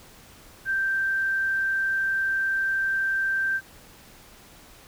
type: tone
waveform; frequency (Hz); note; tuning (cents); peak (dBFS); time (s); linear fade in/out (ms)
sine; 1568; G6; 0; -22; 0.65-3.61; 50
effects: pink hiss -50 dBFS RMS until 4.87 s